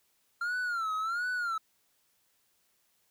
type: tone with vibrato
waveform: triangle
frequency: 1377 Hz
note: F6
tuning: 25 cents flat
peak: -28 dBFS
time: 0.41-1.58 s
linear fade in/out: 5 ms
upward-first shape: sine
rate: 1.4 Hz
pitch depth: 140 cents each way
effects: white hiss -72 dBFS RMS until 3.1 s